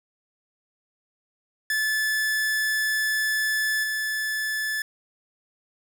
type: tone with level steps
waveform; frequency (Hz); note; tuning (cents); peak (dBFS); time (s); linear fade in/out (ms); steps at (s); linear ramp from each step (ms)
45% pulse; 1736; A6; -24; -22 / -25; 1.7-4.82; 2; 3.83; 10
effects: none